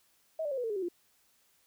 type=tone with pitch steps; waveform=sine; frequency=639 / 586 / 537.3 / 492.7 / 451.8 / 414.3 / 380 / 348.4 Hz; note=D#5 / D5 / C5 / B4 / A4 / G#4 / F#4 / F4; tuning=+46 / -4 / +46 / -4 / +46 / -4 / +46 / -4 cents; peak=-31 dBFS; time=0.39-0.886 s; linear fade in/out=5 ms; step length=62 ms; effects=white hiss -69 dBFS RMS until 1.66 s